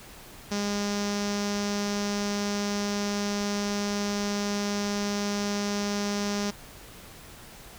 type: tone with low-pass filter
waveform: sawtooth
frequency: 204 Hz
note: G#3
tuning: 31 cents flat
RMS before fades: -29 dBFS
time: 0.51-6.51 s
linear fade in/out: 10 ms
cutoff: 5800 Hz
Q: 3.8
effects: pink hiss -47 dBFS RMS until 7.78 s